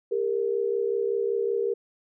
sine tone pair together, 400.8 / 466.1 Hz, G4 / A#4, +38 / 0 cents, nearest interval minor third, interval 262 cents, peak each -26 dBFS, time 0.11-1.74 s, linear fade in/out 10 ms, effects none

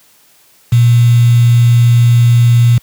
sine tone with quantisation, 119.3 Hz, A#2, 41 cents sharp, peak -4 dBFS, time 0.72-2.78 s, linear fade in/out 5 ms, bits 4, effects white hiss -48 dBFS RMS until 2.82 s + high-pass 60 Hz 12 dB/octave

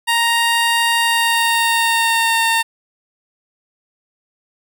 15% pulse tone with pitch glide, 932.3 to 911.5 Hz, A#5 to A#5, 0 to -39 cents, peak -7 dBFS, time 0.07-2.63 s, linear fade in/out 20 ms, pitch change -39 cents, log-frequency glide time 0.98-2.47 s, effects none

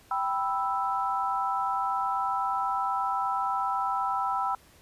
sine chord, E minor, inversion first, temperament equal, 784 / 987.8 / 1318.5 Hz, G5 / B5 / E6, 0 / 0 / 0 cents, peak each -30 dBFS, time 0.11-4.55 s, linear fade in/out 2 ms, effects pink hiss -57 dBFS RMS until 4.81 s + resampled to 32000 Hz

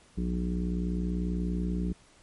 harmonic tone, 60.1 Hz, B1, 46 cents flat, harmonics 1 / 3 / 4 / 5 / 6 / 7, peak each -31 / -30 / -43 / -38 / -44 / -44 dBFS, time 0.17-1.93 s, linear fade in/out 10 ms, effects pink hiss -59 dBFS RMS until 2.22 s + MP3 48 kbps

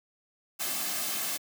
white noise with comb filter, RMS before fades -32 dBFS, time 0.59-1.38 s, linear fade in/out 20 ms, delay 2.1 ms, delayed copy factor -0.55, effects high-pass 200 Hz 12 dB/octave

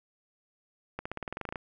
accelerating click train, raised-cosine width 0.5 ms, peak -20 dBFS, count 13, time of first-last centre 0.99-1.558 s, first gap 65 ms, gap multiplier 0.94, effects none

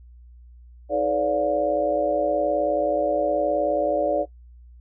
sine tone cluster, 315.3 / 430.1 / 520 / 579 / 712 Hz, D#4 / A4 / C5 / D5 / F5, +23 / -39 / -11 / -25 / +33 cents, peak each -29 / -29 / -29 / -21 / -28 dBFS, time 0.89-4.26 s, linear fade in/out 50 ms, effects noise-tail reverb RT60 0.1 s tail -18 dB re dry + added 60 Hz sine -44 dBFS peak until 4.8 s

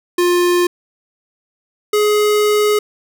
square tone pair in turn, 353 / 419.8 Hz, F4 / G#4, +19 / +19 cents, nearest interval minor third, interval 300 cents, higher second, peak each -12 dBFS, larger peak neither, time 0.18-0.67 / 1.93-2.79 s, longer second, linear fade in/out 5 ms, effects none

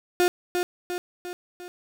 35% pulse tone with echo, 356.2 Hz, F4, 34 cents sharp, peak -16 dBFS, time 0.2-0.28 s, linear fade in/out 0 ms, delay 350 ms, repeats 4, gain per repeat -5 dB, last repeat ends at 1.68 s, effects none

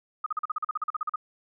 sine tone bursts, 1244.5 Hz, D#6, in tune, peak -25 dBFS, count 15, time 0.24-1.159 s, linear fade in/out 5 ms, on 23 ms, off 41 ms, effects none

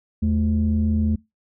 sine tone pair together, 80.7 / 216.5 Hz, E2 / A3, -36 / -28 cents, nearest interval octave + perfect fourth, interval 1708 cents, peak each -19 dBFS, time 0.22-1.16 s, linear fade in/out 10 ms, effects noise-tail reverb RT60 0.2 s tail -22 dB re dry + tanh soft clip ceiling -12 dBFS

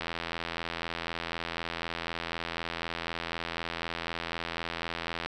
click train, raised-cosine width 0.3 ms, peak -17 dBFS, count 442, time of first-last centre 0.01-5.26 s, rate 84 Hz, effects none

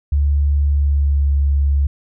sine tone with pitch glide, 71.8 to 70.44 Hz, D2 to C#2, -39 to +28 cents, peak -12 dBFS, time 0.12-1.87 s, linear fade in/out 5 ms, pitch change -33 cents, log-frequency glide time 0.64-1.31 s, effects none

